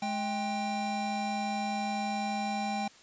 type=tone pair together; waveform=square; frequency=211.4 / 792.4 Hz; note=G#3 / G5; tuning=+31 / +18 cents; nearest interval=octave + major seventh; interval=2287 cents; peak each=-35 / -33 dBFS; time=0.02-2.88 s; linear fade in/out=5 ms; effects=white hiss -56 dBFS RMS until 3.02 s + resampled to 16000 Hz